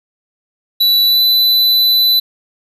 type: tone with pitch glide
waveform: square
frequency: 3951 to 3995 Hz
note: B7 to B7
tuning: 0 to +19 cents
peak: -9 dBFS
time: 0.8-2.2 s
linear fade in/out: 10 ms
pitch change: +19 cents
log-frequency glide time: 1.05-1.22 s
effects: none